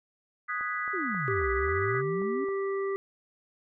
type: chord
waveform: sine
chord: G# minor seventh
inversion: second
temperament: equal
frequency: 1244.5 / 1480 / 1661.2 / 1975.5 Hz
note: D#6 / F#6 / G#6 / B6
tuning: 0 / 0 / 0 / 0 cents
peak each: -33 / -37 / -38 / -34 dBFS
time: 0.48-2.02 s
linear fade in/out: 20 ms
type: click train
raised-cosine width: 1 ms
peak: -34 dBFS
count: 8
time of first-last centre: 0.61-2.487 s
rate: 3.73 Hz
type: exponential two-way sweep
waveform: sine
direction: down then up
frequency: 410 to 57.6 to 291.3 Hz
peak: -32 dBFS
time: 0.93-2.45 s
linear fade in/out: 10 ms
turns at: 1.51 s
type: harmonic tone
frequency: 392 Hz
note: G4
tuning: in tune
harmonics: 1 / 3 / 5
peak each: -28 / -38 / -42 dBFS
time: 1.28-2.96 s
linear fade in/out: 0 ms
effects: none